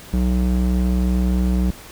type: tone with band-pass filter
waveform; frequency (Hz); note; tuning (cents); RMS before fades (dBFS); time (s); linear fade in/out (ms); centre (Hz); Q
square; 61.74; B1; 0; -18; 0.13-1.71; 5; 150; 1.2
effects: pink hiss -40 dBFS RMS until 1.91 s